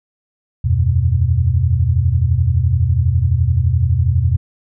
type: chord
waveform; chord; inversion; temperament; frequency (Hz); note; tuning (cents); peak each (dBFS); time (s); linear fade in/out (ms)
sine; E suspended second; none; equal with one note detuned; 80.62 / 92.5 / 123.47; E2 / F#2 / B2; -38 / 0 / 0; -16; 0.64-4.37; 10
effects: none